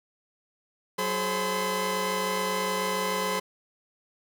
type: tone cluster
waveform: sawtooth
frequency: 186.8 / 425.6 / 531 / 1015 Hz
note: F#3 / G#4 / C5 / B5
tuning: +17 / +42 / +25 / +47 cents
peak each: -31 / -28 / -29 / -26 dBFS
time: 0.98-3.4 s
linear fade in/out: 10 ms
effects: none